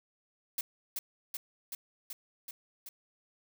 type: noise with echo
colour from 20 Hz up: blue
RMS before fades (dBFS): -34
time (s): 0.58-0.61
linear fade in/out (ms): 2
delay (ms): 380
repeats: 6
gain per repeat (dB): -2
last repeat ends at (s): 2.89
effects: none